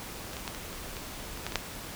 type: clicks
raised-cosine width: 0.2 ms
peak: -23 / -21 / -16 / -21 / -24 / -22 / -26 / -15 / -20 / -8 dBFS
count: 10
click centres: 0.333 / 0.368 / 0.478 / 0.548 / 0.729 / 0.968 / 1.374 / 1.466 / 1.522 / 1.557 s
effects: pink hiss -41 dBFS RMS until 1.95 s